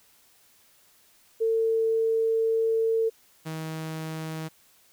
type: tone pair in turn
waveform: sine / sawtooth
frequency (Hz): 449.7 / 158.99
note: A4 / D#3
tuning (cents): +38 / +38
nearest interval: octave + tritone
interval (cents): 1800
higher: first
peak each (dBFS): -21 / -28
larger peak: first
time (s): 1.4-3.1 / 3.45-4.49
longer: first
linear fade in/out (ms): 20
effects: white hiss -60 dBFS RMS until 4.92 s